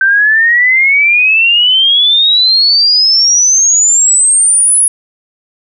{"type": "exponential sweep", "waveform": "sine", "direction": "up", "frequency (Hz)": [1546, 10548], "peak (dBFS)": -5, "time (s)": [0.01, 4.88], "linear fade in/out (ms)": 2, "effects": []}